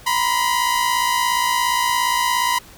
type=tone pair together; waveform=sawtooth; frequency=959 / 1016.2 Hz; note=A#5 / B5; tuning=+49 / +49 cents; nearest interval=minor second; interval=100 cents; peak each=-16 dBFS; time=0.06-2.59 s; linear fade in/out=10 ms; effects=pink hiss -44 dBFS RMS until 2.77 s